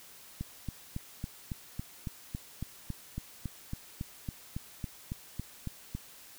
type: click train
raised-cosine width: 5 ms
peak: -23 dBFS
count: 21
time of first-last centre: 0.41-5.95 s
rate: 3.61 Hz
effects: white hiss -53 dBFS RMS until 6.38 s